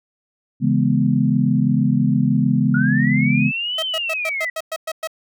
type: chord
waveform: sine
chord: C# minor seventh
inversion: none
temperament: equal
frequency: 138.59 / 164.81 / 207.7 / 246.9 Hz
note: C#3 / E3 / G#3 / B3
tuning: 0 / 0 / 0 / 0 cents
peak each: -19 / -22 / -19 / -19 dBFS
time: 0.6-3.52 s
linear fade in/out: 50 ms
type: linear two-way sweep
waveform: sine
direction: up then down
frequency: 1413 to 3140 to 1934 Hz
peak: -21 dBFS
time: 2.74-4.5 s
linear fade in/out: 5 ms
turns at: 3.83 s
type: tone bursts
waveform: sawtooth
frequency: 641 Hz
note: E5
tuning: 49 cents flat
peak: -19 dBFS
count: 9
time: 3.78-5.074 s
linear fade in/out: 5 ms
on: 46 ms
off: 110 ms
effects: none

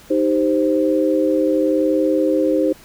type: chord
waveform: sine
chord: C minor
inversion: first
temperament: equal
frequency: 311.1 / 392 / 523.3 Hz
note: Eb4 / G4 / C5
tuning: 0 / 0 / 0 cents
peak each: -17 / -21 / -18 dBFS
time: 0.1-2.73 s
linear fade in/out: 10 ms
effects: pink hiss -45 dBFS RMS until 2.84 s

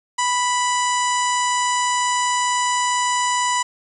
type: harmonic tone with a mistuned harmonic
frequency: 987.8 Hz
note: B5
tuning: in tune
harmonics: 1 / 2 / 3 / 4 / 5 / 6 / 7 / 8 / 9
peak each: -19 / -26 / -29 / -34 / -34 / -34 / -27 / -34 / -35 dBFS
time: 0.18-3.63 s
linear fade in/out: 10 ms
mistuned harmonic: 7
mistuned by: +42 cents
effects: 9-bit

